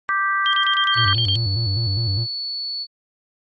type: harmonic tone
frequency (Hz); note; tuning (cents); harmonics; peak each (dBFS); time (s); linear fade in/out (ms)
392; G4; 0; 3 / 4 / 5; -20 / -21 / -26; 0.09-1.13; 0
type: tone bursts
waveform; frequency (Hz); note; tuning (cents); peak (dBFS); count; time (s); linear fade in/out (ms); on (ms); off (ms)
sine; 3179; G7; +24; -18; 9; 0.46-1.355; 0; 71; 32
type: tone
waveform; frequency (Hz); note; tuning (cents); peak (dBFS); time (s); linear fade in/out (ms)
sine; 4435; C#8; 0; -24; 0.92-2.87; 50
type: tone with vibrato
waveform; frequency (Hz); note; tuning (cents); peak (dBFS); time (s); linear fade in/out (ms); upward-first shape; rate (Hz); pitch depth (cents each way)
triangle; 106.1; G#2; +38; -17; 0.95-2.27; 50; square; 4.9; 150
effects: MP3 32 kbps